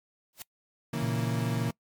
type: noise with exponential growth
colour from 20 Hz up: white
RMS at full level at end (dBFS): -36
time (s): 0.33-0.42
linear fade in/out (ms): 1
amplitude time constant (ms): 18
type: chord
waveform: 35% pulse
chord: A# diminished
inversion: first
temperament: equal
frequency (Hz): 138.59 / 164.81 / 233.1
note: C#3 / E3 / A#3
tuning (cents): 0 / 0 / 0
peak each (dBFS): -32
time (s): 0.93-1.71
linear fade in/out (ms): 5
type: tone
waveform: triangle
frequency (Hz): 117.9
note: A#2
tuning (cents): +20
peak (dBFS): -28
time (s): 1.02-1.7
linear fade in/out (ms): 5
effects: noise-tail reverb RT60 0.1 s tail -24 dB re dry + MP3 96 kbps